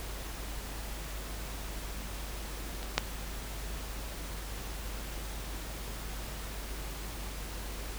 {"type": "clicks", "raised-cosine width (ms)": 0.2, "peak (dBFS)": [-24, -6], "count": 2, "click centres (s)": [2.83, 2.98], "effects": ["added 50 Hz sine -39 dBFS peak until 7.98 s", "pink hiss -43 dBFS RMS until 7.98 s"]}